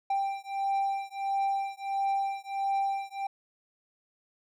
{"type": "beating tone pair", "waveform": "triangle", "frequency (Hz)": [786, 787.5], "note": ["G5", "G5"], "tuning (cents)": [4, 8], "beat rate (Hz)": 1.5, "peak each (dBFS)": -29, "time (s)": [0.1, 3.27], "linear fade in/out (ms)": 5, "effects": []}